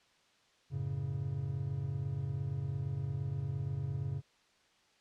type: chord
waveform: triangle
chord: F# minor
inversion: none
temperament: equal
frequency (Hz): 92.5 / 110 / 138.59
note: F#2 / A2 / C#3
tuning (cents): 0 / 0 / 0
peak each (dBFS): -39 / -38 / -34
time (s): 0.7-4.22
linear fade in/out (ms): 50
effects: white hiss -68 dBFS RMS until 5 s + low-pass 5000 Hz 12 dB/octave